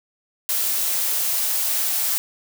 blue noise with high-pass filter sweep, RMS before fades -22 dBFS, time 0.49-2.18 s, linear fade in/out 0 ms, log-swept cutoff 410 to 700 Hz, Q 1.9, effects none

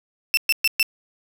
30% pulse tone bursts, 2670 Hz, E7, 22 cents sharp, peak -12 dBFS, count 4, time 0.34-0.828 s, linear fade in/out 0 ms, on 32 ms, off 120 ms, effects 8-bit

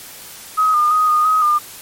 sine tone with pitch steps, 1266 / 1212 / 1250 / 1228 / 1263 / 1205 Hz, D#6 / D#6 / D#6 / D#6 / D#6 / D6, +30 / -46 / +8 / -23 / +26 / +44 cents, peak -11 dBFS, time 0.57-1.59 s, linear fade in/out 20 ms, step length 170 ms, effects white hiss -36 dBFS RMS until 1.81 s + MP3 64 kbps

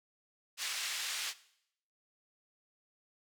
pink band-pass noise, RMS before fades -38 dBFS, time 0.57-1.34 s, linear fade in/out 50 ms, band 2200 to 7700 Hz, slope 12 dB/octave, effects noise-tail reverb RT60 0.7 s tail -17 dB re dry

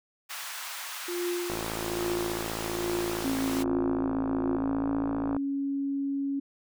pink high-pass noise, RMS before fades -38 dBFS, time 0.29-3.64 s, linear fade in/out 20 ms, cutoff 910 Hz, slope 24 dB/octave
sine tone with tremolo, 351.2 Hz, F4, 10 cents sharp, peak -27 dBFS, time 1.08-4.57 s, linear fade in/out 5 ms, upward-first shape triangle, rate 1.2 Hz, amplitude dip 95%
click train, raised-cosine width 1 ms, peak -19 dBFS, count 214, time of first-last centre 1.5-5.366 s, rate 55.1 Hz
sine tone with pitch glide, 268.8 to 277.6 Hz, C4 to C#4, +47 to +3 cents, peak -27 dBFS, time 3.24-6.4 s, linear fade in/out 10 ms, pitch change +56 cents, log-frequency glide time 4.54-4.88 s
effects none

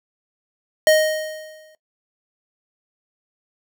square tone with exponential decay, 622.3 Hz, D#5, in tune, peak -10 dBFS, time 0.87-1.75 s, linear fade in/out 1 ms, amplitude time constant 190 ms, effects noise-tail reverb RT60 0.1 s tail -17 dB re dry

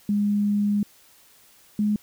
sine tone pair in turn, 205.4 / 209.4 Hz, G#3 / G#3, -19 / +15 cents, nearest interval unison, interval 34 cents, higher second, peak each -19 dBFS, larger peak neither, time 0.09-0.83 / 1.79-1.96 s, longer first, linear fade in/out 2 ms, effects white hiss -55 dBFS RMS until 2.02 s

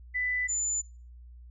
sine tone pair in turn, 1993 / 7039 Hz, B6 / A8, +15 / 0 cents, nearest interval octave + minor seventh, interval 2185 cents, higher second, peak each -27 dBFS, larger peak neither, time 0.14-0.48 / 0.48-0.82 s, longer neither, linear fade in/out 20 ms, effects noise-tail reverb RT60 0.4 s tail -24 dB re dry + added 60 Hz sine -46 dBFS peak until 1.5 s

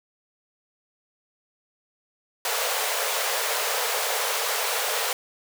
pink high-pass noise, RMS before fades -26 dBFS, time 2.45-5.13 s, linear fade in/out 2 ms, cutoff 430 Hz, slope 96 dB/octave, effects none

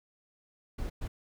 brown noise bursts at uneven times, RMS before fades -35 dBFS, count 2, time 0.78-0.9 / 1.01-1.08 s, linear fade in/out 10 ms, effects none

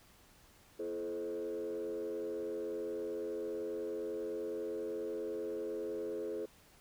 sine tone with frequency modulation, 427.4 Hz, G#4, 50 cents sharp, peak -35 dBFS, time 0.79-6.46 s, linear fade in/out 10 ms, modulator 90.1 Hz, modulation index 1.1, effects tanh soft clip ceiling -33 dBFS + pink hiss -63 dBFS RMS until 6.8 s

